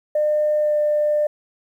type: tone with pitch glide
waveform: sine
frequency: 603 to 598.1 Hz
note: D5 to D5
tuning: +46 to +31 cents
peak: -15 dBFS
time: 0.15-1.27 s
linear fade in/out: 5 ms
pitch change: -15 cents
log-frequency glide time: 0.59-0.76 s
effects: tanh soft clip ceiling -11 dBFS + 9-bit